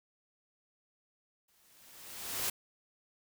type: noise with exponential growth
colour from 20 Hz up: white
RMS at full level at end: -32 dBFS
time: 1.48-2.5 s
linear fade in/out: 5 ms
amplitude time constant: 220 ms
effects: none